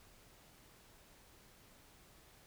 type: silence
effects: pink hiss -63 dBFS RMS until 2.46 s